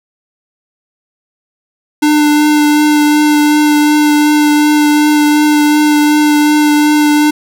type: tone with vibrato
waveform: square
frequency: 298.7 Hz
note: D4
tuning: 29 cents sharp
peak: -7 dBFS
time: 2.02-7.31 s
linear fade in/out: 10 ms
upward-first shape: triangle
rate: 2.7 Hz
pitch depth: 14 cents each way
effects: none